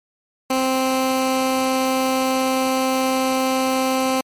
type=tone; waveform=15% pulse; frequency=261.6 Hz; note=C4; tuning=in tune; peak=-11 dBFS; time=0.5-4.21 s; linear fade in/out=5 ms; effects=MP3 64 kbps